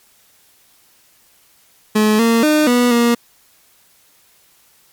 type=tone with pitch steps; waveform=30% pulse; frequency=214 / 229.9 / 304.4 / 244.2 / 236.6 Hz; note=A3 / A#3 / D#4 / B3 / A#3; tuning=-48 / -24 / -38 / -19 / +26 cents; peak=-8 dBFS; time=1.95-3.15 s; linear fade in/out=10 ms; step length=240 ms; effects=white hiss -53 dBFS RMS until 4.92 s + MP3 96 kbps